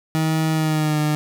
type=tone with pitch glide; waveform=30% pulse; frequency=158.6 to 151.26 Hz; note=D#3 to D#3; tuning=+33 to -49 cents; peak=-15 dBFS; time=0.15-1.15 s; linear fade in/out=0 ms; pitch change=-82 cents; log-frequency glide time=0.52-0.99 s; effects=none